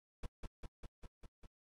brown noise with echo, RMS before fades -40 dBFS, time 0.23-0.26 s, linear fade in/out 5 ms, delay 200 ms, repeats 6, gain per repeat -2 dB, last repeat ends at 1.46 s, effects AAC 32 kbps

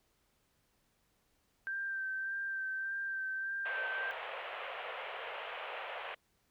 sine tone with vibrato, 1568 Hz, G6, in tune, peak -35 dBFS, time 1.67-4.11 s, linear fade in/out 0 ms, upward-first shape sine, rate 1.7 Hz, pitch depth 22 cents each way
pink band-pass noise, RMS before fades -43 dBFS, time 3.65-6.15 s, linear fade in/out 10 ms, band 480 to 3100 Hz, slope 48 dB/octave
effects pink hiss -75 dBFS RMS until 6.5 s

